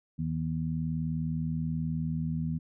harmonic tone, 80.1 Hz, E2, 49 cents flat, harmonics 1 / 2 / 3, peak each -38 / -30 / -35 dBFS, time 0.18-2.59 s, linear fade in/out 20 ms, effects none

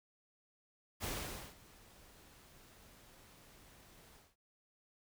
pink noise with ADSR envelope, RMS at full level -39 dBFS, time 1-4.36 s, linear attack 41 ms, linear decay 500 ms, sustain -22 dB, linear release 200 ms, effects none

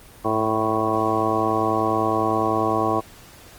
harmonic tone with a mistuned harmonic, 110 Hz, A2, in tune, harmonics 1 / 2 / 3 / 4 / 5 / 6 / 7 / 9 / 10, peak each -31 / -31 / -25 / -27 / -30 / -27 / -26 / -28 / -25 dBFS, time 0.24-3.01 s, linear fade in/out 20 ms, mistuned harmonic 1, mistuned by -63 cents, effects pink hiss -46 dBFS RMS until 3.58 s + Opus 24 kbps

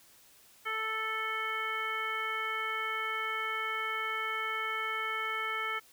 harmonic tone, 440 Hz, A4, in tune, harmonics 1 / 2 / 3 / 4 / 5 / 7, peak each -44 / -45 / -35 / -40 / -36 / -44 dBFS, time 0.65-5.8 s, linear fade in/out 20 ms, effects white hiss -60 dBFS RMS until 5.92 s

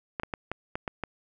clicks, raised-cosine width 0.5 ms, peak -16 dBFS, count 7, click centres 0.198 / 0.234 / 0.338 / 0.516 / 0.755 / 0.878 / 1.037 s, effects none

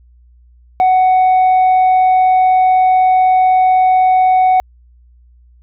sine tone with tanh clipping, 744 Hz, F#5, 9 cents sharp, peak -8 dBFS, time 0.8-4.6 s, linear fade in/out 0 ms, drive 2 dB, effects added 60 Hz sine -43 dBFS peak until 5.62 s

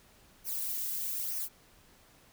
violet noise with flanger, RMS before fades -35 dBFS, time 0.44-1.49 s, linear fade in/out 50 ms, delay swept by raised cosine 0.25 to 2.25 ms, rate 1.1 Hz, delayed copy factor -0.65, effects pink hiss -61 dBFS RMS until 2.32 s

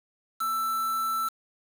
triangle tone with quantisation, 1329 Hz, E6, 14 cents sharp, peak -24 dBFS, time 0.4-1.29 s, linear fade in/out 10 ms, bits 6, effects none

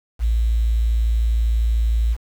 sine tone with quantisation, 56.4 Hz, A1, 44 cents sharp, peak -15 dBFS, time 0.19-2.17 s, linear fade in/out 50 ms, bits 7, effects none

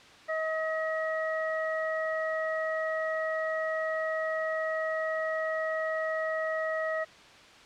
harmonic tone, 636 Hz, D#5, 38 cents sharp, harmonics 1 / 2 / 3, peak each -30 / -37 / -34 dBFS, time 0.28-7.05 s, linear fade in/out 20 ms, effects white hiss -52 dBFS RMS until 7.65 s + low-pass 4000 Hz 12 dB/octave

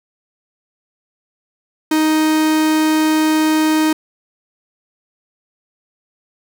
45% pulse tone, 311.9 Hz, D#4, 4 cents sharp, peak -12 dBFS, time 1.91-3.93 s, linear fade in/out 5 ms, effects none

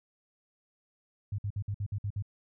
sine tone bursts, 101.4 Hz, G#2, 41 cents flat, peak -30 dBFS, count 8, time 1.32-2.224 s, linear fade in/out 5 ms, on 64 ms, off 56 ms, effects none

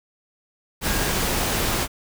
sine tone in noise, 1630 Hz, G#6, 33 cents flat, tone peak -33 dBFS, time 0.84-1.15 s, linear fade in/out 50 ms, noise pink, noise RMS -23 dBFS, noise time 0.81-1.88 s, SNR -13 dB, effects none

